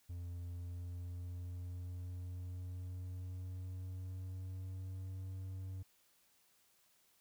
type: tone with pitch glide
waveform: triangle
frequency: 87.31 to 94.12 Hz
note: F2 to F#2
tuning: 0 to +30 cents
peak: -40 dBFS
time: 0.09-5.83 s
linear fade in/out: 10 ms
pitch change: +130 cents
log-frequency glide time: 0.4-5.26 s
effects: white hiss -72 dBFS RMS until 7.2 s